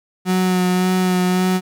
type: tone with vibrato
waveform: 35% pulse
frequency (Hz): 183.3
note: F#3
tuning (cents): -16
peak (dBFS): -13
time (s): 0.25-1.61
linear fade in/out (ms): 50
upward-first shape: sine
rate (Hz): 1.8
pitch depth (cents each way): 17
effects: none